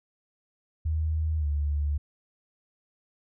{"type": "tone with pitch glide", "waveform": "sine", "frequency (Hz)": [78.7, 73.01], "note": ["D#2", "D2"], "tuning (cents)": [20, -10], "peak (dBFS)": -24, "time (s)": [0.85, 1.98], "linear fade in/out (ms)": 10, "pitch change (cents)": -130, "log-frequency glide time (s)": [1.38, 1.46], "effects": []}